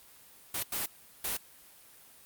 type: noise bursts at uneven times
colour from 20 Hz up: white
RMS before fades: -33 dBFS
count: 3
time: 0.54-0.63 / 0.72-0.86 / 1.24-1.37 s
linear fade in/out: 5 ms
effects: white hiss -56 dBFS RMS until 2.25 s + Opus 32 kbps